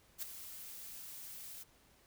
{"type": "noise with ADSR envelope", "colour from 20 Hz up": "blue", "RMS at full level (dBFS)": -39, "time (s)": [0.18, 1.64], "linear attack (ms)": 44, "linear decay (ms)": 10, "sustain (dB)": -10, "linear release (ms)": 19, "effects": ["pink hiss -67 dBFS RMS until 2.06 s"]}